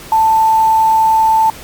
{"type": "tone with quantisation", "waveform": "sine", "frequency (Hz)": 885, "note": "A5", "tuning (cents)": 10, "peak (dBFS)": -7, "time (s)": [0.12, 1.5], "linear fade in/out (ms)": 2, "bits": 5, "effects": ["pink hiss -33 dBFS RMS until 1.63 s", "MP3 96 kbps"]}